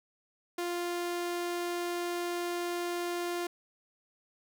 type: tone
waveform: sawtooth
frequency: 349.2 Hz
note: F4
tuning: in tune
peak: -28 dBFS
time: 0.58-3.47 s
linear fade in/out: 5 ms
effects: none